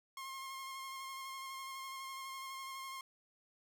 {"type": "tone with vibrato", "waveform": "sawtooth", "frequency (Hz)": 1070, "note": "C6", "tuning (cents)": 38, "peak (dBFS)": -40, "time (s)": [0.17, 3.01], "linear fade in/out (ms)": 2, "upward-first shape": "square", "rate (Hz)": 12, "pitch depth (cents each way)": 16, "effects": []}